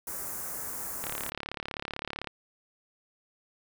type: band-stop noise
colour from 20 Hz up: white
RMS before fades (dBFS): -37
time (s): 0.07-1.3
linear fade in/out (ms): 2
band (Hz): 1700 to 6800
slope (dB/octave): 24
type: click train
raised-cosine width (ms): 0.3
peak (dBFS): -18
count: 45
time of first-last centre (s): 1.04-2.272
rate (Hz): 35.7
effects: none